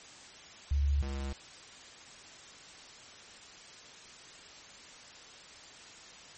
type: tone pair in turn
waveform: sine / square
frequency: 70.8 / 68.36 Hz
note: C#2 / C#2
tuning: +37 / -24 cents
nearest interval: minor second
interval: 61 cents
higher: first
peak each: -25 / -35 dBFS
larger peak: first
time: 0.71-1.02 / 1.02-1.33 s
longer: neither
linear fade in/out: 5 ms
effects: white hiss -51 dBFS RMS until 6.37 s + MP3 32 kbps